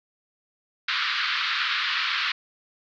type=band-pass noise; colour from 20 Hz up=pink; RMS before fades=-26 dBFS; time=0.88-2.32 s; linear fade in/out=5 ms; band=1200 to 4500 Hz; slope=48 dB/octave; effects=none